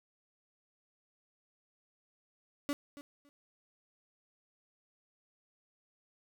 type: tone with echo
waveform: 35% pulse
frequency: 286.7 Hz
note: D4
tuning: 42 cents flat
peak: -30 dBFS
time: 2.69-2.73 s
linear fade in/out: 0 ms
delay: 280 ms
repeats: 2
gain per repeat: -15 dB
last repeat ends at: 3.29 s
effects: none